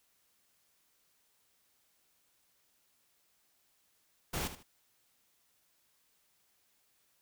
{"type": "noise with echo", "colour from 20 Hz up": "pink", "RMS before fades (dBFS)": -36, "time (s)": [4.33, 4.48], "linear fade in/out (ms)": 10, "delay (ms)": 76, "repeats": 2, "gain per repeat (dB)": -11, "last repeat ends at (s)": 4.632, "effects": ["white hiss -73 dBFS RMS until 7.21 s"]}